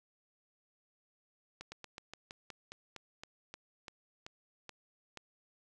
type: slowing click train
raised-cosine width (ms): 0.2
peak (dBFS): -28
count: 15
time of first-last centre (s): 1.61-5.173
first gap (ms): 110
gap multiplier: 1.12
effects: none